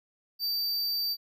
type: tone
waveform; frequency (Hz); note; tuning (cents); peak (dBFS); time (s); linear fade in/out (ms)
square; 4643; D8; -21; -28; 0.39-1.17; 50
effects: none